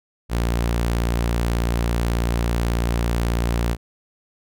sawtooth tone, 58.27 Hz, A#1, in tune, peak -15 dBFS, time 0.29-3.77 s, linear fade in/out 50 ms, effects none

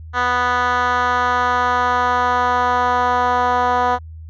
10% pulse tone with band-pass filter sweep, 246.9 Hz, B3, in tune, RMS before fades -17 dBFS, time 0.13-3.99 s, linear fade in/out 50 ms, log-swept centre 1400 to 870 Hz, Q 1.6, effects added 80 Hz sine -32 dBFS peak until 4.29 s + resampled to 16000 Hz

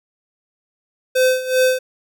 square tone with tremolo, 513 Hz, C5, 34 cents flat, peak -12 dBFS, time 1.15-1.79 s, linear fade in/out 10 ms, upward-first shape sine, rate 2.6 Hz, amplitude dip 80%, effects none

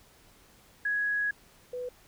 sine tone pair in turn, 1668 / 495.9 Hz, G#6 / B4, +7 / +7 cents, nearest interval octave + major sixth, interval 2100 cents, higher first, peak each -26 / -33 dBFS, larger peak first, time 0.85-1.31 / 1.73-1.89 s, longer first, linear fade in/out 5 ms, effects pink hiss -59 dBFS RMS until 2.07 s

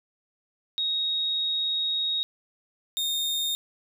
sine / 40% pulse tone pair in turn, 3763 / 3675 Hz, A#7 / A#7, +16 / -25 cents, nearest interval unison, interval 41 cents, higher first, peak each -24 dBFS, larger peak neither, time 0.78-2.23 / 2.97-3.55 s, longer first, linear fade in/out 0 ms, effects 11-bit

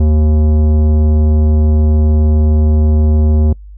sine tone with tanh clipping, 76.6 Hz, D#2, 27 cents flat, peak -9 dBFS, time 0-3.53 s, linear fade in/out 5 ms, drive 14 dB, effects noise-tail reverb RT60 0.1 s tail -26 dB re dry + added 50 Hz sine -30 dBFS peak until 3.77 s

